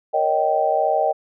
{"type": "chord", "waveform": "sine", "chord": "Eb dominant seventh", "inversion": "second", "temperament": "just", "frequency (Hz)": [466.7, 560, 622.3, 777.8], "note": ["Bb4", "Db5", "Eb5", "G5"], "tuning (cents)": [2, 18, 0, -14], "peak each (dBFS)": [-26, -24, -20, -20], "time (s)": [0.13, 1.13], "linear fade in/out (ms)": 20, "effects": []}